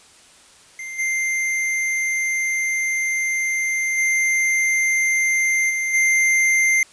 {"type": "tone with level steps", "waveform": "square", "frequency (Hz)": 2093, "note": "C7", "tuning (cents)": 0, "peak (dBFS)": [-30, -20, -17, -21, -15], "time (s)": [0.79, 6.83], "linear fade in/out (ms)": 2, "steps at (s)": [0.98, 3.97, 5.69, 5.93], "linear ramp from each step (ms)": 20, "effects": ["white hiss -49 dBFS RMS until 6.92 s", "resampled to 22050 Hz"]}